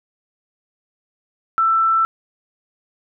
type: tone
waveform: sine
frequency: 1331 Hz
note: E6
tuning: 16 cents sharp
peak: -13 dBFS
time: 1.58-2.05 s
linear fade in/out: 0 ms
effects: none